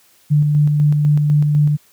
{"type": "tone with tremolo", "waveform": "sine", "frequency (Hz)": 148.3, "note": "D3", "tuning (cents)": 17, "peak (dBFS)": -9, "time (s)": [0.3, 1.77], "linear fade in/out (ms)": 20, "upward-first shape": "square", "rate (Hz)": 4, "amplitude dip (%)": 30, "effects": ["white hiss -53 dBFS RMS until 1.92 s", "high-pass 80 Hz 12 dB/octave"]}